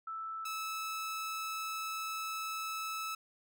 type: tone pair in turn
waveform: sine / sawtooth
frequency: 1318.5 / 1305.6 Hz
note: E6 / E6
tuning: 0 / -17 cents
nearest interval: unison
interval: 17 cents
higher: first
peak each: -38 / -33 dBFS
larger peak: second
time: 0.07-0.45 / 0.45-3.15 s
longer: second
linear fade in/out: 5 ms
effects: none